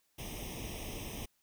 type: noise with comb filter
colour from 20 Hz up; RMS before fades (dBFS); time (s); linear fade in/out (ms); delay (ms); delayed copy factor
pink; -42; 0.18-1.26; 10; 0.34; +0.9
effects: white hiss -75 dBFS RMS until 1.42 s